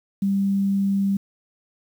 sine tone, 197.1 Hz, G3, 10 cents sharp, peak -18 dBFS, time 0.22-1.17 s, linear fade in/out 5 ms, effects 8-bit

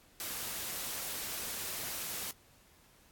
white noise, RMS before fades -39 dBFS, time 0.2-2.31 s, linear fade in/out 0 ms, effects pink hiss -63 dBFS RMS until 3.11 s + AAC 64 kbps

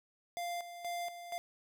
square tone with tremolo, 696 Hz, F5, 6 cents flat, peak -37 dBFS, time 0.37-1.38 s, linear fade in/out 0 ms, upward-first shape square, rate 2.1 Hz, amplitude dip 65%, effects none

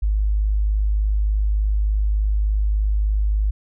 sine tone, 51.7 Hz, G#1, 7 cents flat, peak -16 dBFS, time 0.02-3.51 s, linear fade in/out 10 ms, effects none

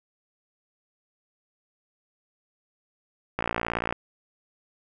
click train, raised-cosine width 0.5 ms, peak -11 dBFS, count 32, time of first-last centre 3.39-3.925 s, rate 57.9 Hz, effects none

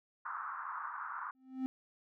white band-pass noise, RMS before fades -42 dBFS, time 0.25-1.31 s, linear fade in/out 5 ms, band 980 to 1400 Hz, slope 48 dB/octave
triangle tone with exponential growth, 260.9 Hz, C4, 5 cents flat, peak -28 dBFS, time 1.35-1.66 s, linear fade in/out 0 ms, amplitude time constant 66 ms
effects none

